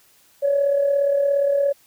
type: tone with amplitude modulation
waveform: sine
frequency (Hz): 563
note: C#5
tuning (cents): +27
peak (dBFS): -13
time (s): 0.42-1.73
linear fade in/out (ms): 20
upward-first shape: sine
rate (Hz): 37.2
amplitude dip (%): 50
effects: tanh soft clip ceiling -10 dBFS + white hiss -56 dBFS RMS until 1.86 s

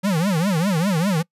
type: tone with vibrato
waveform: square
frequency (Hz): 179.1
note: F3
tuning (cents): +44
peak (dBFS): -18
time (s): 0.03-1.23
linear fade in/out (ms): 20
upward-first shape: triangle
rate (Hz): 5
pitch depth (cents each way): 300
effects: noise-tail reverb RT60 0.1 s tail -25 dB re dry + resampled to 32000 Hz

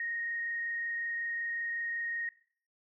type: tone with frequency modulation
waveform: sine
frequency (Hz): 1864.7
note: A#6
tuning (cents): 0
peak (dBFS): -33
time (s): 0-2.29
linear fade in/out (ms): 2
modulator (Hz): 25.4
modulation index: 0.5
effects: noise-tail reverb RT60 0.5 s tail -18 dB re dry

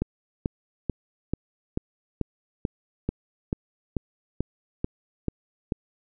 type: click train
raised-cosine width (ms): 3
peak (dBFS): -12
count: 14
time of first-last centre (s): 0.02-5.722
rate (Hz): 2.28
effects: none

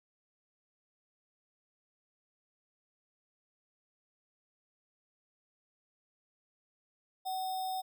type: tone with sample-and-hold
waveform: sine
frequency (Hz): 752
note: F#5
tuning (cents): +28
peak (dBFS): -33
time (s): 7.25-7.82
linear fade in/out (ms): 20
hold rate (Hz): 4410
effects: none

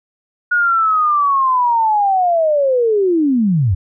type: linear sweep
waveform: sine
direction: down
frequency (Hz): 1454 to 82.2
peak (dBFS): -11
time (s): 0.51-3.75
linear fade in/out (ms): 10
effects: none

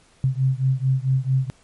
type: beating tone pair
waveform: sine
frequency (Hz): 130.1 / 134.6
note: C3 / C3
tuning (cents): -9 / +49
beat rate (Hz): 4.5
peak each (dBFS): -20 / -21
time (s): 0.24-1.5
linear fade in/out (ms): 0
effects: pink hiss -56 dBFS RMS until 1.63 s + MP3 48 kbps

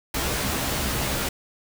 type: noise with comb filter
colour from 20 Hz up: pink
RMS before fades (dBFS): -26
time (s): 0.14-1.29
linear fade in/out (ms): 5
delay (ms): 15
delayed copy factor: +0.65
effects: none

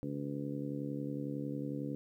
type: harmonic tone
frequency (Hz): 71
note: C#2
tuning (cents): +42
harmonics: 2 / 3 / 4 / 5 / 6 / 7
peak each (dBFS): -41 / -44 / -39 / -48 / -50 / -46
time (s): 0.03-1.95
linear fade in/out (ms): 0
effects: 12-bit

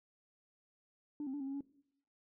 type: tone with pitch steps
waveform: sine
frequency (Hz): 294.6 / 264.5 / 289.8 / 268.9 / 274.2 / 280.9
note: D4 / C4 / D4 / C4 / C#4 / C#4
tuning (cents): +6 / +19 / -23 / +47 / -19 / +23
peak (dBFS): -36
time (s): 1.2-1.608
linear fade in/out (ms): 2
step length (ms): 68
effects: noise-tail reverb RT60 0.7 s tail -19 dB re dry + tanh soft clip ceiling -35 dBFS

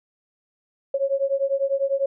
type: beating tone pair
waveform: sine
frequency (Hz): 544 / 554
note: C#5 / C#5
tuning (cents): -33 / -1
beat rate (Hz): 10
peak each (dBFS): -23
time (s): 0.94-2.06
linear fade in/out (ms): 5
effects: none

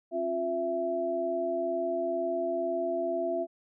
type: tone cluster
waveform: sine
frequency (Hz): 270.8 / 352.9 / 665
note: C#4 / F4 / E5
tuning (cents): -40 / +18 / +15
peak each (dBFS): -38 / -33 / -29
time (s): 0.11-3.47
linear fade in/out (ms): 50
effects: none

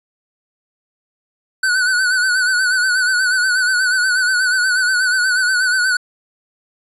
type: tone with vibrato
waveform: square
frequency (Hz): 1494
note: F#6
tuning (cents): +16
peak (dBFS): -14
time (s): 1.63-5.97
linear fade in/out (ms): 5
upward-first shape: sine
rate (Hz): 8.3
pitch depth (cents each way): 60
effects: resampled to 24000 Hz

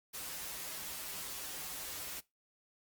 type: noise with comb filter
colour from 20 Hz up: white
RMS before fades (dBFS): -43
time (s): 0.13-2.21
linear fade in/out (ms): 20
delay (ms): 8.7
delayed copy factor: -0.7
effects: noise-tail reverb RT60 0.2 s tail -21 dB re dry + Opus 48 kbps

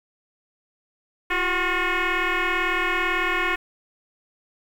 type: tone with frequency modulation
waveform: sine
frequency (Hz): 380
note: F#4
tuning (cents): +46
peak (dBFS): -19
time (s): 1.3-3.56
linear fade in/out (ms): 10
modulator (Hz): 361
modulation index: 6.3
effects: tanh soft clip ceiling -16 dBFS + 8-bit

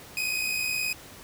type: tone pair together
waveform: sawtooth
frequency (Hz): 2463 / 2522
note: D#7 / D#7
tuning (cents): -18 / +23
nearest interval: unison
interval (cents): 41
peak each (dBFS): -28 / -25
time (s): 0.17-0.93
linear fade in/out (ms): 2
effects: pink hiss -46 dBFS RMS until 1.23 s + high-pass 60 Hz 12 dB/octave

